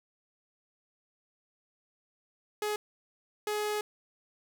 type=tone bursts at uneven times; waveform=sawtooth; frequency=420.6 Hz; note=G#4; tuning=22 cents sharp; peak=-26 dBFS; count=2; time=2.62-2.76 / 3.47-3.81 s; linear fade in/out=2 ms; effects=none